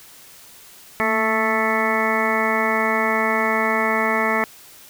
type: harmonic tone with a mistuned harmonic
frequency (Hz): 220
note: A3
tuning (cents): 0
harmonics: 1 / 2 / 3 / 4 / 5 / 6 / 8 / 9 / 10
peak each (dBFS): -26 / -26 / -26 / -26 / -26 / -26 / -26 / -26 / -26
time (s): 1-4.44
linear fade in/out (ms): 0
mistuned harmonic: 1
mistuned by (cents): +44
effects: white hiss -45 dBFS RMS until 4.89 s